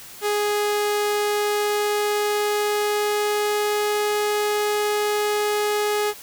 sawtooth tone with pitch glide, 415.3 to 417.7 Hz, G#4 to G#4, 0 to +10 cents, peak -16 dBFS, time 0.21-6.14 s, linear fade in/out 50 ms, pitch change +10 cents, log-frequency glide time 1.22-4.02 s, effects white hiss -41 dBFS RMS until 6.22 s

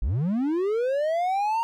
triangle linear sweep, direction up, 42.51 to 932.3 Hz, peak -20 dBFS, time 0.02-1.63 s, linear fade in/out 0 ms, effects none

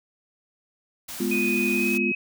white band-stop noise, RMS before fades -36 dBFS, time 1.08-1.98 s, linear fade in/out 10 ms, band 340 to 480 Hz, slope 96 dB/octave
sine chord, F diminished, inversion first, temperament equal, 207.7 / 246.9 / 349.2 Hz, Ab3 / Cb4 / F4, 0 / 0 / 0 cents, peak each -27 dBFS, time 1.2-2.12 s, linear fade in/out 5 ms
sine tone with pitch glide, 2489 to 2550 Hz, D#7 to D#7, 0 to +42 cents, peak -24 dBFS, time 1.31-2.15 s, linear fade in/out 5 ms, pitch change +42 cents, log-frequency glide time 1.73-1.93 s
effects none

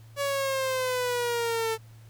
sawtooth exponential sweep, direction down, 568 to 442.5 Hz, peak -22 dBFS, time 0.16-1.78 s, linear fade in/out 50 ms, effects added 112 Hz sine -47 dBFS peak until 2.09 s + pink hiss -60 dBFS RMS until 2.09 s

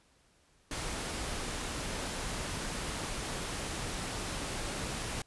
pink noise, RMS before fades -37 dBFS, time 0.71-5.22 s, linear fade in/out 2 ms, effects pink hiss -67 dBFS RMS until 5.26 s + resampled to 24000 Hz

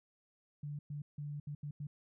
sine tone bursts at uneven times, 146.2 Hz, D3, 7 cents flat, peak -39 dBFS, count 6, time 0.63-0.79 / 0.9-1.02 / 1.18-1.4 / 1.47-1.55 / 1.63-1.71 / 1.8-1.87 s, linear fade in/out 5 ms, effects none

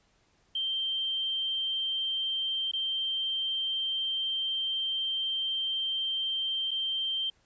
sine tone with dropouts, 3142 Hz, G7, 3 cents sharp, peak -28 dBFS, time 0.55-7.3 s, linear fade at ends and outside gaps 5 ms, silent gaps 2.715-2.734 / 6.709-6.713 s, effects pink hiss -68 dBFS RMS until 7.45 s + resampled to 16000 Hz

